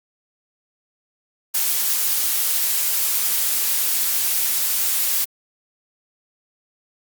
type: noise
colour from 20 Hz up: blue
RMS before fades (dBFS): -20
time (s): 1.54-5.25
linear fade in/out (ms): 10
effects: Opus 48 kbps